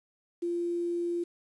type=tone with quantisation; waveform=sine; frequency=345.3 Hz; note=F4; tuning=20 cents flat; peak=-28 dBFS; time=0.42-1.24 s; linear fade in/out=10 ms; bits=9; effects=resampled to 24000 Hz